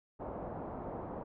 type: low-pass noise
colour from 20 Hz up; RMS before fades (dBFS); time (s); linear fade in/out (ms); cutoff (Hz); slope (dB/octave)
white; -42; 0.19-1.24; 20; 850; 24
effects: none